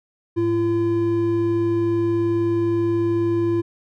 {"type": "tone pair together", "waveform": "triangle", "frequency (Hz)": [107.2, 340.3], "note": ["A2", "F4"], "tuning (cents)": [-45, -45], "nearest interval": "octave + minor sixth", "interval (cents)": 2000, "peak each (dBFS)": [-24, -16], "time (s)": [0.36, 3.62], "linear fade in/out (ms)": 20, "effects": []}